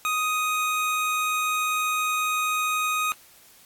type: tone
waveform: 25% pulse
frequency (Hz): 1248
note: D#6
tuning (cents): +5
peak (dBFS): -19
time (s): 0.05-3.12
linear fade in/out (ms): 0
effects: white hiss -53 dBFS RMS until 3.65 s + AAC 64 kbps